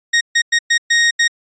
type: tone bursts at uneven times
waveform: sawtooth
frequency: 1868 Hz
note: A#6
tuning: 3 cents sharp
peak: -7 dBFS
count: 6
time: 0.13-0.21 / 0.35-0.42 / 0.52-0.59 / 0.7-0.78 / 0.9-1.11 / 1.19-1.28 s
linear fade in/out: 10 ms
effects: resampled to 16000 Hz

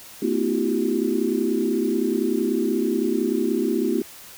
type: tone cluster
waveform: sine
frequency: 224.1 / 255.1 / 321.5 / 351.5 / 387.6 Hz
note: A3 / C4 / E4 / F4 / G4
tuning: +32 / -44 / -43 / +11 / -20 cents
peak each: -26 dBFS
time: 0.22-4.02 s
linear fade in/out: 5 ms
effects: white hiss -43 dBFS RMS until 4.37 s

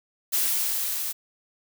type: noise with level ramp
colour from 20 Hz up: blue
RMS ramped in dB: -23 to -30 dBFS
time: 0.32-1.13 s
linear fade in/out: 20 ms
effects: none

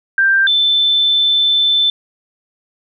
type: tone pair in turn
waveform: sine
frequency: 1578 / 3530 Hz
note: G6 / A7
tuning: +11 / +5 cents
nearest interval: octave + major second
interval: 1394 cents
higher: second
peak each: -9 / -10 dBFS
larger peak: first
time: 0.18-0.47 / 0.47-1.9 s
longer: second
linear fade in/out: 2 ms
effects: none

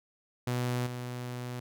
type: tone with level steps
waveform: sawtooth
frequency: 123.47 Hz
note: B2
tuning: in tune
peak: -25 / -32 dBFS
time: 0.47-1.6 s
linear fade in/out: 5 ms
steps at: 0.86 s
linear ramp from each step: 10 ms
effects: none

